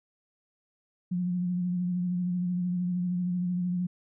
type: tone with vibrato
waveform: sine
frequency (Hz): 178.7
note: F3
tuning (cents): +40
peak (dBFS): -26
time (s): 1.11-3.87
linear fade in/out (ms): 10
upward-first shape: sine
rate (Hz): 13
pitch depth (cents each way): 31
effects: none